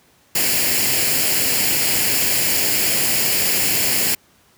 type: noise with comb filter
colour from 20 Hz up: white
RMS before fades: -18 dBFS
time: 0.35-4.15 s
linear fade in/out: 5 ms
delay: 0.41 ms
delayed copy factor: +0.6
effects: pink hiss -55 dBFS RMS until 4.57 s + high-pass 80 Hz 12 dB/octave